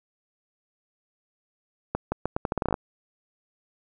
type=accelerating click train; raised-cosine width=1 ms; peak=-11 dBFS; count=13; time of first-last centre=1.95-2.742 s; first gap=170 ms; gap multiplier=0.8; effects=none